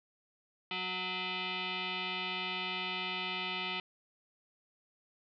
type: tone with frequency modulation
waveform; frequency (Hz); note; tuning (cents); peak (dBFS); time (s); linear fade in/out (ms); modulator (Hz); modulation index
sine; 183.8; F#3; -11; -34; 0.71-3.8; 2; 552; 6.2
effects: none